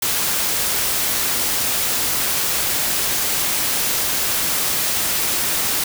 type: noise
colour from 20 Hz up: white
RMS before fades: -20 dBFS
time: 0.02-5.84 s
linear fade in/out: 5 ms
effects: none